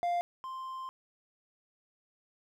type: tone pair in turn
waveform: triangle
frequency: 698.5 / 1046.6 Hz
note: F5 / C6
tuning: 0 / 0 cents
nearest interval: perfect fifth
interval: 700 cents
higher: second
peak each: -26 / -36 dBFS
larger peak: first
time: 0.03-0.21 / 0.44-0.89 s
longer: second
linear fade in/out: 0 ms
effects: none